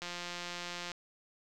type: click train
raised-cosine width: 0.2 ms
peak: -23 dBFS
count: 158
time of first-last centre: 0.02-0.917 s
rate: 175 Hz
effects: none